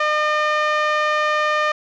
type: tone with band-pass filter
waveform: sawtooth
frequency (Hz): 606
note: D#5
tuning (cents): -46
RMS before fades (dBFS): -19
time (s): 0-1.72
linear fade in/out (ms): 5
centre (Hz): 1500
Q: 1.4
effects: resampled to 16000 Hz + 8-bit